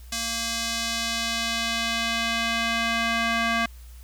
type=tone with band-pass filter sweep; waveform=square; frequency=230 Hz; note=A#3; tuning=23 cents flat; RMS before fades=-26 dBFS; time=0.12-3.66 s; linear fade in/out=5 ms; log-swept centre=6100 to 1900 Hz; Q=0.99; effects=added 60 Hz sine -41 dBFS peak until 4.03 s + white hiss -55 dBFS RMS until 4.03 s